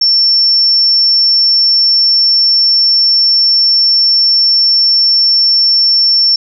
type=tone; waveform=sine; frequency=5420 Hz; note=E8; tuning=47 cents sharp; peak=-6 dBFS; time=0.01-6.36 s; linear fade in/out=5 ms; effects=none